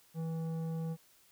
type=tone with tanh clipping; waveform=sine; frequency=162.8 Hz; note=E3; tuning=21 cents flat; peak=-36 dBFS; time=0.14-0.97 s; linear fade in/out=50 ms; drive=11 dB; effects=white hiss -65 dBFS RMS until 1.31 s